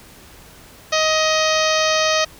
harmonic tone, 628 Hz, D#5, 16 cents sharp, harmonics 1 / 2 / 3 / 4 / 5 / 6 / 7 / 8 / 9 / 10, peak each -19 / -22 / -24 / -25 / -26 / -27 / -27 / -28 / -29 / -29 dBFS, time 0.92-2.25 s, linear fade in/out 10 ms, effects pink hiss -44 dBFS RMS until 2.39 s

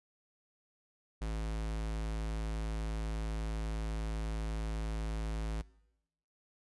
square tone, 54.1 Hz, A1, 29 cents flat, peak -35 dBFS, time 1.21-5.62 s, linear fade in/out 10 ms, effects noise-tail reverb RT60 0.9 s tail -22 dB re dry + resampled to 24000 Hz

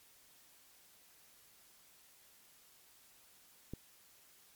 click, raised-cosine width 3 ms, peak -29 dBFS, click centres 3.736 s, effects white hiss -64 dBFS RMS until 4.55 s + MP3 96 kbps

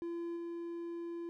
triangle tone with level steps, 340.2 Hz, F4, 45 cents flat, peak -35 / -37 dBFS, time 0.02-1.29 s, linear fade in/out 0 ms, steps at 0.36 s, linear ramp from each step 10 ms, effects none

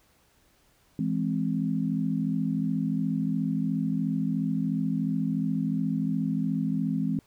sine chord, E augmented, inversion none, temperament equal, 164.81 / 207.7 / 261.6 Hz, E3 / G#3 / B#3, 0 / 0 / 0 cents, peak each -29 dBFS, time 0.99-7.19 s, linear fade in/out 2 ms, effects pink hiss -64 dBFS RMS until 7.26 s

